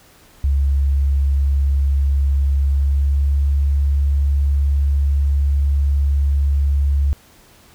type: tone with pitch glide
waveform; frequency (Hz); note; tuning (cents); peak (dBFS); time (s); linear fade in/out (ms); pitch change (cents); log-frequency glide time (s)
sine; 69.3 to 70.35; C#2 to C#2; 0 to +26; -13; 0.44-7.13; 0; +26; 2.61-3.41
effects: pink hiss -49 dBFS RMS until 7.74 s